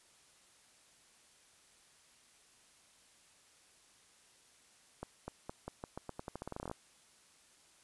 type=accelerating click train; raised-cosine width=1 ms; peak=-27 dBFS; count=20; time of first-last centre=5.03-6.714 s; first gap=250 ms; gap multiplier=0.86; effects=white hiss -65 dBFS RMS until 7.83 s + resampled to 24000 Hz